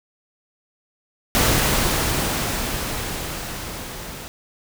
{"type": "noise with level ramp", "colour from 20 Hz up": "pink", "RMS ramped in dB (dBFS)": [-17, -35], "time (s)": [1.35, 4.28], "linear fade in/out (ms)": 0, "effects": []}